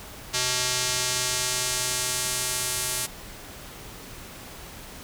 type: tone with band-pass filter sweep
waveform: square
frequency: 125.9 Hz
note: B2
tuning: 34 cents sharp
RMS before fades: -27 dBFS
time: 0.33-3.07 s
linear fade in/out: 20 ms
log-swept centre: 5900 to 10000 Hz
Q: 1.1
effects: pink hiss -42 dBFS RMS until 5.03 s